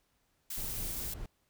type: noise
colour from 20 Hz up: blue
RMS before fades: -39 dBFS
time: 0.5-1.14 s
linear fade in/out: 5 ms
type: noise with tremolo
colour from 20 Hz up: brown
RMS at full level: -41 dBFS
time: 0.57-1.26 s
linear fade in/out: 2 ms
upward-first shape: sine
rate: 4.9 Hz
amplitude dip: 30%
effects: pink hiss -75 dBFS RMS until 1.49 s